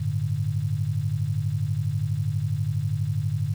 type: chord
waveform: sine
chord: G suspended second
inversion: none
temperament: just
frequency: 98 / 110.25 / 147 Hz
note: G2 / A2 / D3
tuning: 0 / +4 / +2 cents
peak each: -28 / -27 / -27 dBFS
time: 0-3.54 s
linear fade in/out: 10 ms
effects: 8-bit